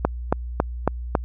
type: click train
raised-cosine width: 1 ms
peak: -3 dBFS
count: 5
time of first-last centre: 0.05-1.152 s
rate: 3.63 Hz
effects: added 60 Hz sine -28 dBFS peak until 1.24 s

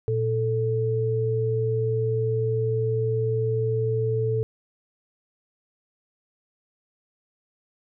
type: tone pair together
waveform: sine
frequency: 116.54 / 440 Hz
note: A#2 / A4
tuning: 0 / 0 cents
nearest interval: octave + major seventh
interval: 2300 cents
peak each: -24 dBFS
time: 0.08-4.43 s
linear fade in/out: 0 ms
effects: none

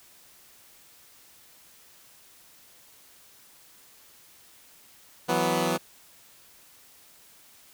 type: chord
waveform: 10% pulse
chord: E suspended second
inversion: none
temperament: equal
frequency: 164.81 / 185 / 246.9 Hz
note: E3 / F#3 / B3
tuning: 0 / 0 / 0 cents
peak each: -20 dBFS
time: 5.28-5.78 s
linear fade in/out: 20 ms
effects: white hiss -55 dBFS RMS until 7.73 s

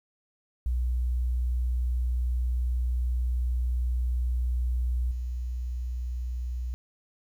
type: tone with level steps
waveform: sine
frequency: 61.3 Hz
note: B1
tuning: 12 cents flat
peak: -24 / -29 dBFS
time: 0.66-6.74 s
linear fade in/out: 0 ms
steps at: 5.11 s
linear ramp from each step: 5 ms
effects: 10-bit

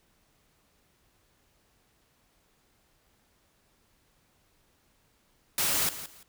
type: noise with echo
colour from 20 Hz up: white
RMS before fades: -27 dBFS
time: 5.58-5.89 s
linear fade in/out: 2 ms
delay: 170 ms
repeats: 2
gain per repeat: -13 dB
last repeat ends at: 6.23 s
effects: pink hiss -68 dBFS RMS until 6.28 s

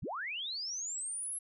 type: linear sweep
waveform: sine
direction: up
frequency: 39.45 to 11140 Hz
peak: -36 dBFS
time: 0.02-1.39 s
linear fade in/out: 10 ms
effects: none

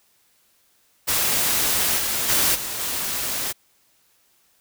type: noise with level steps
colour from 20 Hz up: white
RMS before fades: -21 / -24 / -19 / -29 / -26 dBFS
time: 1.07-3.53 s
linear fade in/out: 20 ms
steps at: 1.97 / 2.28 / 2.54 / 2.79 s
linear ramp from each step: 20 ms
effects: white hiss -62 dBFS RMS until 4.6 s

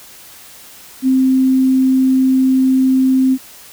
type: tone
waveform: sine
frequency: 261.6 Hz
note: C4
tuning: in tune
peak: -9 dBFS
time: 1.02-3.38 s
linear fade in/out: 50 ms
effects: white hiss -39 dBFS RMS until 3.72 s

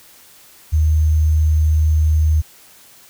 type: tone with sample-and-hold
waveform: sine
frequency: 77.78 Hz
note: D#2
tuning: in tune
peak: -11 dBFS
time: 0.72-2.42 s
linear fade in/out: 20 ms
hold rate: 6300 Hz
effects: white hiss -46 dBFS RMS until 3.09 s

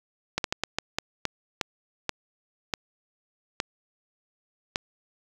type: slowing click train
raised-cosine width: 0.2 ms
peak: -8 dBFS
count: 12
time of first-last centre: 0.38-4.759 s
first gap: 62 ms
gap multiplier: 1.34
effects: 7-bit

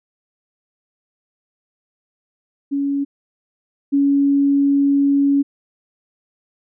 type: tone pair in turn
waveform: sine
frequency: 280.4 / 280.4 Hz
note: C#4 / C#4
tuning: +20 / +20 cents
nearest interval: unison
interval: 0 cents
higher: neither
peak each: -17 / -12 dBFS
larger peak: second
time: 2.71-3.05 / 3.92-5.43 s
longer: second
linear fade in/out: 20 ms
effects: none

